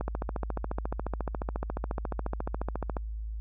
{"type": "click train", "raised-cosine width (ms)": 1, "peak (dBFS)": -18, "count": 43, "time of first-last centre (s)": [0.01, 2.968], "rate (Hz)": 14.2, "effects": ["added 54 Hz sine -33 dBFS peak until 3.4 s"]}